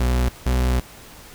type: tone pair in turn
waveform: 40% pulse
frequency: 61.9 / 62.51 Hz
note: B1 / B1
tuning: +5 / +22 cents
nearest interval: unison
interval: 17 cents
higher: second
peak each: -16 dBFS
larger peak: neither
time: 0-0.29 / 0.46-0.8 s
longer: second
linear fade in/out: 5 ms
effects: pink hiss -43 dBFS RMS until 1.34 s